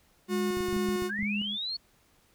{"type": "tone with tremolo", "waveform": "sine", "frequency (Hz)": 206.3, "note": "G#3", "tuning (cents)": -11, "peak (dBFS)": -29, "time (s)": [0.28, 1.58], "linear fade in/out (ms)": 50, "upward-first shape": "square", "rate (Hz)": 2.2, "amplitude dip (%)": 60}
{"type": "tone", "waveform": "45% pulse", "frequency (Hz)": 362.2, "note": "F#4", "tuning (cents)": -37, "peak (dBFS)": -29, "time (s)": [0.28, 1.11], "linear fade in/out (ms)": 50}
{"type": "clicks", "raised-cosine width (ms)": 5, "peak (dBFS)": -28, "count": 8, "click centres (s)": [0.571, 0.606, 0.686, 0.728, 0.765, 0.888, 1.022, 1.229]}
{"type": "linear sweep", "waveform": "sine", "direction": "up", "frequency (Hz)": [1508, 4435], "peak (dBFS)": -31, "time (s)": [1.09, 1.77], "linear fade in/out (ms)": 10}
{"effects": ["pink hiss -65 dBFS RMS until 2.34 s"]}